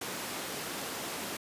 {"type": "high-pass noise", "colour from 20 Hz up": "pink", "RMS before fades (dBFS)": -38, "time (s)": [0.01, 1.37], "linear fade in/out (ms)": 5, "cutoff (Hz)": 220, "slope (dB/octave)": 12, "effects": ["resampled to 32000 Hz"]}